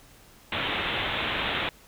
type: low-pass noise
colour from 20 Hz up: white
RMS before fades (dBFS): -29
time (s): 0.52-1.69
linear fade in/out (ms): 2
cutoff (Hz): 3700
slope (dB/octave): 96
effects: pink hiss -54 dBFS RMS until 1.87 s